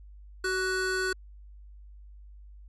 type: tone pair together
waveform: square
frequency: 375.7 / 1481 Hz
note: F#4 / F#6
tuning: +26 / +1 cents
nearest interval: 2 octaves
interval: 2375 cents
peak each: -31 / -30 dBFS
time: 0.44-1.13 s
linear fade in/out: 5 ms
effects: added 50 Hz sine -46 dBFS peak until 2.68 s + resampled to 22050 Hz